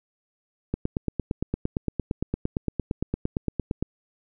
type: click train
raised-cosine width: 3 ms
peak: -12 dBFS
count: 28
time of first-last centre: 0.74-3.826 s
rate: 8.75 Hz
effects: none